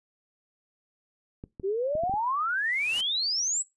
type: clicks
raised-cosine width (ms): 3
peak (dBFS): -26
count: 6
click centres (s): 1.439 / 1.598 / 1.953 / 2.036 / 2.096 / 2.139
type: exponential sweep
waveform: sine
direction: up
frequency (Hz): 370 to 7990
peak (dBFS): -25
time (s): 1.63-3.63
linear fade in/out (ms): 20
type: noise with exponential growth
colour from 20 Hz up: white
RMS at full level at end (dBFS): -35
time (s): 2.5-3.01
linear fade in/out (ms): 5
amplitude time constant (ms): 110
effects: noise-tail reverb RT60 0.2 s tail -20 dB re dry + resampled to 24000 Hz